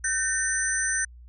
sine tone cluster, 1533 / 1815 / 6040 / 8900 Hz, G6 / A#6 / F#8 / C#9, -39 / -47 / +35 / +6 cents, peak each -29 dBFS, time 0.04-1.05 s, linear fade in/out 5 ms, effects added 60 Hz sine -44 dBFS peak until 1.28 s

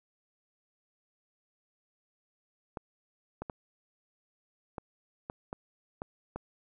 clicks, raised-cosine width 1 ms, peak -23 dBFS, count 8, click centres 2.772 / 3.42 / 3.498 / 4.782 / 5.299 / 5.529 / 6.019 / 6.36 s, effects none

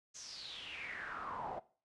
brown noise with band-pass filter sweep, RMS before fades -45 dBFS, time 0.14-1.6 s, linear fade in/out 20 ms, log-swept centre 6500 to 700 Hz, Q 7.4, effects noise-tail reverb RT60 0.4 s tail -19 dB re dry + resampled to 24000 Hz

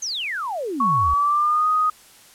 sine exponential sweep, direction down, 6580 to 62.4 Hz, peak -24 dBFS, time 0.02-1.14 s, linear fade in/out 5 ms
sine tone with pitch glide, 1111 to 1247.1 Hz, C#6 to D#6, +4 to +4 cents, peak -16 dBFS, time 0.8-1.9 s, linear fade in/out 5 ms, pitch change +200 cents, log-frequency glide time 0.99-1.68 s
effects white hiss -49 dBFS RMS until 2.34 s + low-pass 12000 Hz 12 dB/octave

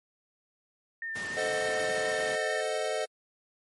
sine tone with vibrato, 1809 Hz, A6, 48 cents sharp, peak -33 dBFS, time 1.02-2.61 s, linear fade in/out 2 ms, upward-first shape square, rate 6.8 Hz, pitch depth 15 cents each way
pink noise, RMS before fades -40 dBFS, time 1.15-2.36 s, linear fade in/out 10 ms
square chord, A diminished seventh, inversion none, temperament equal, 440 / 523.3 / 622.3 / 740 Hz, A4 / C5 / Eb5 / Gb5, 0 / 0 / 0 / 0 cents, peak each -35 / -36 / -33 / -38 dBFS, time 1.36-3.06 s, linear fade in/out 20 ms
effects high-pass 150 Hz 12 dB/octave + MP3 48 kbps

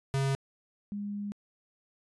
square / sine tone pair in turn, 136.3 / 204.2 Hz, C#3 / G#3, -29 / -29 cents, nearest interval perfect fifth, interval 700 cents, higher second, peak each -27 / -33 dBFS, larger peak first, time 0.14-0.35 / 0.92-1.32 s, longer second, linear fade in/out 0 ms, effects resampled to 24000 Hz

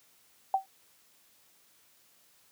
sine tone with exponential decay, 772 Hz, G5, 27 cents flat, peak -19 dBFS, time 0.54-0.66 s, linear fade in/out 2 ms, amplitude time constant 24 ms, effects white hiss -64 dBFS RMS until 2.51 s + high-pass 80 Hz 12 dB/octave

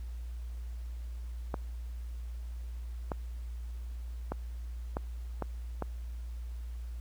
clicks, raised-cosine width 1 ms, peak -19 dBFS, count 6, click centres 1.542 / 3.118 / 4.32 / 4.969 / 5.423 / 5.823 s, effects added 59 Hz sine -37 dBFS peak until 7 s + pink hiss -62 dBFS RMS until 7 s

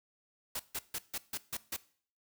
white noise bursts, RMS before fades -37 dBFS, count 7, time 0.55-1.765 s, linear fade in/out 5 ms, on 45 ms, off 150 ms, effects noise-tail reverb RT60 0.5 s tail -19 dB re dry

